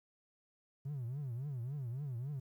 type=tone with vibrato; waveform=triangle; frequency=131 Hz; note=C3; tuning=2 cents sharp; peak=-35 dBFS; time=0.85-2.4 s; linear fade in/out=10 ms; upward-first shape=triangle; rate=3.6 Hz; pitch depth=260 cents each way; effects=tanh soft clip ceiling -33 dBFS + 12-bit